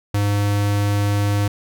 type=tone; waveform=square; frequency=102.1 Hz; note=G#2; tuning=29 cents flat; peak=-17 dBFS; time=0.14-1.48 s; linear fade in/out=5 ms; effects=none